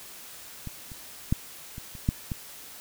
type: clicks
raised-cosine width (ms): 5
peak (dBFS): -23 / -30 / -10 / -26 / -30 / -10 / -18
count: 7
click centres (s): 0.673 / 0.918 / 1.325 / 1.781 / 1.952 / 2.089 / 2.318
effects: white hiss -45 dBFS RMS until 2.8 s